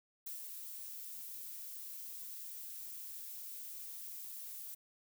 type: noise with ADSR envelope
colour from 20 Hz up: violet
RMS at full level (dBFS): -43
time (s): 0.26-4.75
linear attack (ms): 8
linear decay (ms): 110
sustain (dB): -4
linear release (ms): 10
effects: none